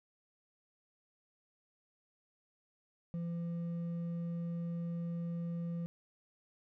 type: tone with hard clipping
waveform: sine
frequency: 170 Hz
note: F3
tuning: 46 cents flat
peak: -37 dBFS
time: 3.14-5.86 s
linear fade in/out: 0 ms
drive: 4 dB
effects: none